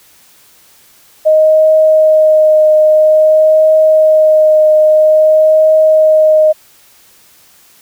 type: tone with vibrato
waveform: sine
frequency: 622.3 Hz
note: D#5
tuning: in tune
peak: -4 dBFS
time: 1.25-6.53 s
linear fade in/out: 20 ms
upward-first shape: triangle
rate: 0.5 Hz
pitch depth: 15 cents each way
effects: white hiss -45 dBFS RMS until 7.81 s